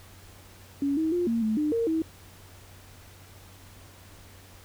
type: tone with pitch steps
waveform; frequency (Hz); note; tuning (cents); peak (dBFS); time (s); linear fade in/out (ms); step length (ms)
sine; 280.7 / 318.7 / 352 / 230.1 / 217.8 / 301.3 / 461 / 321.8; C#4 / D#4 / F4 / A#3 / A3 / D4 / A#4 / E4; +22 / +42 / +14 / -22 / -17 / +44 / -19 / -42; -23; 0.82-2.02; 2; 150
effects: added 93 Hz sine -51 dBFS peak until 4.64 s + pink hiss -52 dBFS RMS until 4.64 s